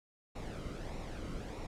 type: noise with flanger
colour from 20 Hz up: brown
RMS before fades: -42 dBFS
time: 0.35-1.67 s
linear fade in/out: 10 ms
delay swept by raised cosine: 0.62 to 1.19 ms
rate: 1.6 Hz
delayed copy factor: -0.55
effects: low-pass 9000 Hz 12 dB/octave